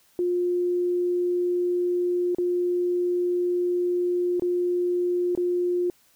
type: tone with dropouts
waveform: sine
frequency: 354.7 Hz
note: F4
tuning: 27 cents sharp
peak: -21 dBFS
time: 0.19-5.9 s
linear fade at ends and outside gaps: 1 ms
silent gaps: 2.348-2.384 / 4.397-4.421 / 5.351-5.375 s
effects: white hiss -61 dBFS RMS until 6.15 s